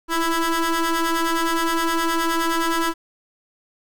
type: ring-modulated tone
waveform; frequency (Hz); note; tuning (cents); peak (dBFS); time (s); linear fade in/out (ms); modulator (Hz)
20% pulse; 329.6; E4; 0; -11; 0.08-2.94; 50; 664
effects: none